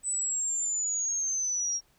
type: linear sweep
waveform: sine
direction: down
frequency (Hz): 8030 to 5588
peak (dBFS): -27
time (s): 0.03-1.81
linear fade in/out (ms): 50
effects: pink hiss -66 dBFS RMS until 1.98 s